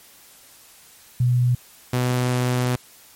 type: tone pair in turn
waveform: sine / sawtooth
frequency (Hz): 123.47 / 124.83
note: B2 / B2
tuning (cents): 0 / +19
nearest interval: unison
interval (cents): 19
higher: second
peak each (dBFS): -15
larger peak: neither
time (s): 1.2-1.55 / 1.93-2.76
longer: second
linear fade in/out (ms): 5
effects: white hiss -49 dBFS RMS until 3.15 s + MP3 64 kbps